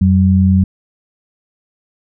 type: tone pair together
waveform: sine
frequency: 89.81 / 189.9 Hz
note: F2 / F#3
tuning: +49 / +45 cents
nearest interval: octave + minor second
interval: 1296 cents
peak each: -10 dBFS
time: 0.01-0.64 s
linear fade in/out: 5 ms
effects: none